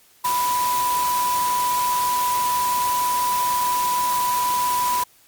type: tone in noise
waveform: sine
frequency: 987.8 Hz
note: B5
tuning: in tune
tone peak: -19 dBFS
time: 0.24-5.04 s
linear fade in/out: 10 ms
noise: white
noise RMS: -28 dBFS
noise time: 0.24-5.04 s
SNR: +6 dB
effects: white hiss -55 dBFS RMS until 5.27 s + Opus 48 kbps